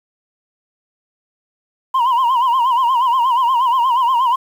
sine tone with vibrato, 994 Hz, B5, 11 cents sharp, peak -9 dBFS, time 1.94-4.36 s, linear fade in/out 10 ms, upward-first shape sine, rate 8.4 Hz, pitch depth 120 cents each way, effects tanh soft clip ceiling -11 dBFS + 7-bit

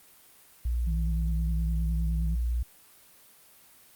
sine tone, 59.5 Hz, A#1, 36 cents sharp, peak -25 dBFS, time 0.65-2.63 s, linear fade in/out 5 ms
sine tone with vibrato, 163.7 Hz, E3, 12 cents flat, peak -32 dBFS, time 0.86-2.36 s, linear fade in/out 20 ms, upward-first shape triangle, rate 9.7 Hz, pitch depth 56 cents each way
effects white hiss -56 dBFS RMS until 3.95 s + Opus 32 kbps

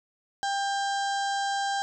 harmonic tone with a mistuned harmonic, 795 Hz, G5, 24 cents sharp, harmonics 1 / 2 / 4 / 5 / 6 / 7 / 8 / 9 / 10, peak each -27 / -33 / -39 / -41 / -43 / -44 / -45 / -46 / -47 dBFS, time 0.43-1.82 s, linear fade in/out 0 ms, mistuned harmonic 7, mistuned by -17 cents, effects none

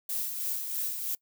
violet noise with tremolo, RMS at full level -31 dBFS, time 0.09-1.15 s, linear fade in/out 5 ms, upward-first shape sine, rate 3.1 Hz, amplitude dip 45%, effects noise-tail reverb RT60 0.1 s tail -23 dB re dry

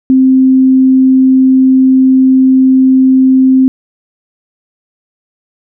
sine tone, 261.6 Hz, C4, in tune, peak -3 dBFS, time 0.1-3.68 s, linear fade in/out 0 ms, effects none

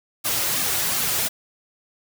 white noise with flanger, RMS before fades -23 dBFS, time 0.24-1.29 s, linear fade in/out 20 ms, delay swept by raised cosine 2 to 4.6 ms, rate 2.8 Hz, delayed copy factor -0.7, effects none

